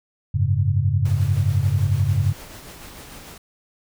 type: chord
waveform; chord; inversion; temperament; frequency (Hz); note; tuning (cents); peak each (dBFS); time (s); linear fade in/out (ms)
sine; F# suspended second; none; equal; 92.5 / 103.83 / 138.59; F#2 / G#2 / C#3; 0 / 0 / 0; -21 / -20 / -22; 0.34-2.33; 10
type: noise with tremolo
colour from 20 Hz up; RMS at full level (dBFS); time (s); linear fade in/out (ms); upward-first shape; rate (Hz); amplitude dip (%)
pink; -39; 1.05-3.38; 5; sine; 6.8; 30
effects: none